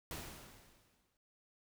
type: noise with exponential decay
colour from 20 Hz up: pink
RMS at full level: -43 dBFS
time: 0.11-1.17 s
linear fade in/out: 1 ms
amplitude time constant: 230 ms
effects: none